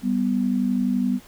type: tone pair together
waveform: sine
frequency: 195.17 / 246.9 Hz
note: G3 / B3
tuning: -7 / 0 cents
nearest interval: major third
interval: 407 cents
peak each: -23 / -21 dBFS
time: 0.02-1.2 s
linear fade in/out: 50 ms
effects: pink hiss -49 dBFS RMS until 1.27 s